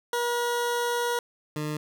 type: tone pair in turn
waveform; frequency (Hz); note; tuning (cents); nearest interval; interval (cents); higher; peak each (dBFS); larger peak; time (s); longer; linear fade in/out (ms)
20% pulse; 479.4 / 151.35; A#4 / D#3; +48 / -48; octave + minor sixth; 1996; first; -20 / -24; first; 0.13-1.19 / 1.56-1.77; first; 2
effects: none